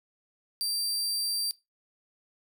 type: tone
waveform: sawtooth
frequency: 4699 Hz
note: D8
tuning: in tune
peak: -25 dBFS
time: 0.61-1.51 s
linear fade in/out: 0 ms
effects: noise-tail reverb RT60 0.2 s tail -18 dB re dry